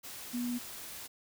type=tone in noise; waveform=sine; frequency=243.1 Hz; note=B3; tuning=27 cents flat; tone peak=-32 dBFS; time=0.33-0.59 s; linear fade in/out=20 ms; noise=white; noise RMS=-45 dBFS; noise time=0.03-1.08 s; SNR=+10 dB; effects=none